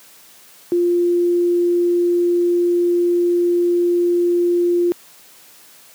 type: tone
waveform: sine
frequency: 349.2 Hz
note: F4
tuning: in tune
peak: -13 dBFS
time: 0.72-4.92 s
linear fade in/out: 0 ms
effects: white hiss -46 dBFS RMS until 5.94 s + high-pass 150 Hz 12 dB/octave